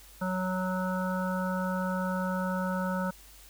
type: harmonic tone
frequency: 185 Hz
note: F#3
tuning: in tune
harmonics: 1 / 3 / 5 / 7 / 8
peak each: -30 / -35 / -37 / -38 / -39 dBFS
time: 0.21-3.11 s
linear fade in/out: 10 ms
effects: added 50 Hz sine -54 dBFS peak until 3.49 s + white hiss -54 dBFS RMS until 3.49 s